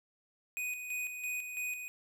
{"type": "tone with tremolo", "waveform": "square", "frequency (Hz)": 2489, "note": "D#7", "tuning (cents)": 0, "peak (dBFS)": -35, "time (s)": [0.57, 1.88], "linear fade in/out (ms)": 0, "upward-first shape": "square", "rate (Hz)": 3, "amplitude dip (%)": 50, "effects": []}